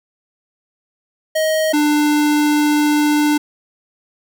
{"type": "tone pair in turn", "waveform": "square", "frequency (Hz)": [629, 297.5], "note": ["D#5", "D4"], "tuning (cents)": [19, 22], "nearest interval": "octave + minor second", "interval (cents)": 1297, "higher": "first", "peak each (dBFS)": [-15, -13], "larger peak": "second", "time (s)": [[1.35, 1.73], [1.73, 3.38]], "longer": "second", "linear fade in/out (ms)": 10, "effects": []}